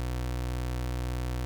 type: tone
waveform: 30% pulse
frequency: 61.74 Hz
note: B1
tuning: in tune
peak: -27 dBFS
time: 0-1.45 s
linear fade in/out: 0 ms
effects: 11-bit